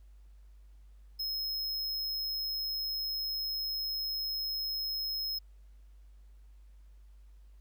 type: tone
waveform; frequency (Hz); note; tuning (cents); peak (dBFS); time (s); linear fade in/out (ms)
square; 5150; E8; -41; -33; 1.19-5.39; 10
effects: added 50 Hz sine -52 dBFS peak until 7.6 s + pink hiss -75 dBFS RMS until 7.6 s